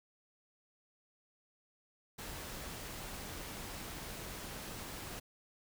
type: noise with amplitude modulation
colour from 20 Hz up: pink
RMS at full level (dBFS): -44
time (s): 2.18-5.2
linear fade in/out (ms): 10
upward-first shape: sine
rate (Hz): 208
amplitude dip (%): 25
effects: none